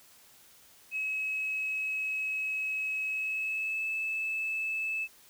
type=tone with pitch glide; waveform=sine; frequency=2566 to 2615 Hz; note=E7 to E7; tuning=-47 to -15 cents; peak=-29 dBFS; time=0.91-5.08 s; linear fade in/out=50 ms; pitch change=+32 cents; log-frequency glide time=3.08-3.88 s; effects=tanh soft clip ceiling -25 dBFS + white hiss -58 dBFS RMS until 5.29 s